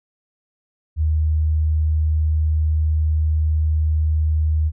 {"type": "tone", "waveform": "sine", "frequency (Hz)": 77.7, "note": "D#2", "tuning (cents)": -2, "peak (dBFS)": -15, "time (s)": [0.96, 4.72], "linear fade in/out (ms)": 50, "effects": []}